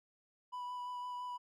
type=tone with vibrato; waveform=triangle; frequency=987.8 Hz; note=B5; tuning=in tune; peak=-38 dBFS; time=0.52-1.38 s; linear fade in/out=20 ms; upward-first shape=sine; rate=5.9 Hz; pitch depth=12 cents each way; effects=none